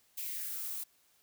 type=noise with high-pass filter sweep; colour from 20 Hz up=violet; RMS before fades=-39 dBFS; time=0.17-0.84 s; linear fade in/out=10 ms; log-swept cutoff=2500 to 870 Hz; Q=3.4; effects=white hiss -69 dBFS RMS until 1.22 s

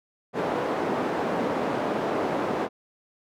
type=band-pass noise; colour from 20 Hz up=white; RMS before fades=-27 dBFS; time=0.33-2.69 s; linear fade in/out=50 ms; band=220 to 670 Hz; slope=12 dB/octave; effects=none

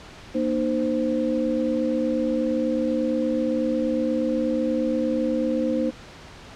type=tone cluster; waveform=sine; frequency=236.7 / 305 / 519 Hz; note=A#3 / D#4 / C5; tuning=+27 / -34 / -14 cents; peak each=-25 dBFS; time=0.34-5.91 s; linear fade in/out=20 ms; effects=pink hiss -43 dBFS RMS until 6.55 s + low-pass 5000 Hz 12 dB/octave

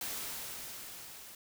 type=noise with level ramp; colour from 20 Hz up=white; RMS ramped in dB=-38 to -51 dBFS; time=0.01-1.35 s; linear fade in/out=2 ms; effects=none

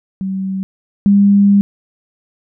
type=tone pair in turn; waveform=sine; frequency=191.3 / 200.8 Hz; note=G3 / G3; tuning=-42 / +42 cents; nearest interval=minor second; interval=84 cents; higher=second; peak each=-17 / -6 dBFS; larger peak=second; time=0.21-0.63 / 1.06-1.61 s; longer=second; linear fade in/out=0 ms; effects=none

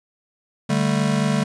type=chord; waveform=square; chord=D suspended fourth; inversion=none; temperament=just; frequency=146.83 / 195.78 / 220.2 Hz; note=D3 / G3 / A3; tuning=0 / -2 / +2 cents; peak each=-23 dBFS; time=0.69-1.44 s; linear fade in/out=10 ms; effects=resampled to 22050 Hz + 9-bit

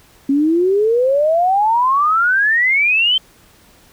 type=exponential sweep; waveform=sine; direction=up; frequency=270 to 3136 Hz; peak=-11 dBFS; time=0.29-3.18 s; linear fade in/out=5 ms; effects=pink hiss -49 dBFS RMS until 3.92 s

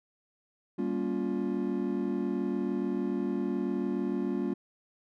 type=chord; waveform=triangle; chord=G half-diminished seventh; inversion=none; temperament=just; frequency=196 / 235.2 / 282.2 / 352.8 Hz; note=G3 / Bb3 / Db4 / F4; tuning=0 / +16 / +31 / +18 cents; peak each=-32 dBFS; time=0.78-4.54 s; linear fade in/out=10 ms; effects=none

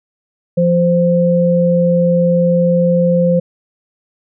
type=tone pair together; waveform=sine; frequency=173.53 / 520 Hz; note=F3 / C5; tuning=-11 / -11 cents; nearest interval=octave + perfect fifth; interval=1900 cents; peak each=-12 dBFS; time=0.57-3.4 s; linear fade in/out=10 ms; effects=none

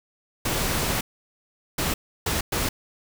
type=noise bursts at uneven times; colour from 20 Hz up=pink; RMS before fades=-25 dBFS; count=4; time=0.45-1.01 / 1.78-1.94 / 2.26-2.41 / 2.52-2.69 s; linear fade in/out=5 ms; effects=none

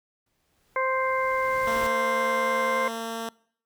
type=noise with exponential growth; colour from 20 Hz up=pink; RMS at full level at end=-36 dBFS; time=0.26-1.87 s; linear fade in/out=5 ms; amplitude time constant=350 ms
type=harmonic tone; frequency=523.3 Hz; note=C5; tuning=in tune; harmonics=1 / 2 / 3 / 4; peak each=-27 / -26 / -33 / -30 dBFS; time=0.76-2.88 s; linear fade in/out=2 ms
type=tone; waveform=10% pulse; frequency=227.6 Hz; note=A#3; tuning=41 cents flat; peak=-22 dBFS; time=1.67-3.29 s; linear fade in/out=2 ms
effects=noise-tail reverb RT60 0.6 s tail -24 dB re dry

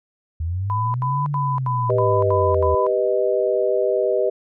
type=linear two-way sweep; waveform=sine; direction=up then down; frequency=77.78 to 147.4 to 77.78 Hz; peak=-21 dBFS; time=0.4-2.75 s; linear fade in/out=5 ms; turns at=1.26 s
type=tone bursts; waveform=sine; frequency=1000 Hz; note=B5; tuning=21 cents sharp; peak=-21 dBFS; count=7; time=0.7-2.866 s; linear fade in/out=0 ms; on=240 ms; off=81 ms
type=chord; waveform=sine; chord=G augmented; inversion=none; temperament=equal; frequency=392 / 493.9 / 622.3 Hz; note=G4 / B4 / D#5; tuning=0 / 0 / 0 cents; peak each=-21 dBFS; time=1.89-4.3 s; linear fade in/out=10 ms
effects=none

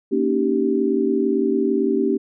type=chord; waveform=sine; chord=Eb dominant seventh; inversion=second; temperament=just; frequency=233.3 / 280 / 311.1 / 388.9 Hz; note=Bb3 / Db4 / Eb4 / G4; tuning=+2 / +18 / 0 / -14 cents; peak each=-23 / -22 / -25 / -20 dBFS; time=0.11-2.18 s; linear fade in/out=20 ms; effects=none

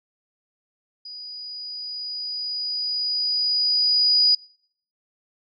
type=tone with level ramp; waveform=sine; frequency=4921 Hz; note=D#8; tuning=20 cents flat; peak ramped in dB=-35 to -13 dBFS; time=1.05-4.35 s; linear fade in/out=5 ms; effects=noise-tail reverb RT60 0.6 s tail -26 dB re dry

